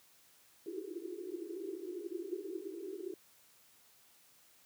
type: band-pass noise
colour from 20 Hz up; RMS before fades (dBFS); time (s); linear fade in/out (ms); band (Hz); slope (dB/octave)
white; -43; 0.66-3.14; 2; 330 to 400; 96
effects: white hiss -65 dBFS RMS until 4.65 s + high-pass 80 Hz 12 dB/octave